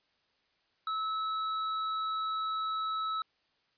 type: tone with tanh clipping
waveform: triangle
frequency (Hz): 1300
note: E6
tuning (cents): -24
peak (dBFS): -33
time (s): 0.87-3.22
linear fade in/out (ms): 2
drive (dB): 18
effects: white hiss -73 dBFS RMS until 3.77 s + resampled to 11025 Hz